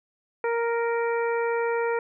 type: harmonic tone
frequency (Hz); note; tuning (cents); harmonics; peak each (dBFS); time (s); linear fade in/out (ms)
466.2; A#4; 0; 1 / 2 / 3 / 4 / 5; -24 / -30 / -34 / -36 / -38; 0.44-1.99; 2
effects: none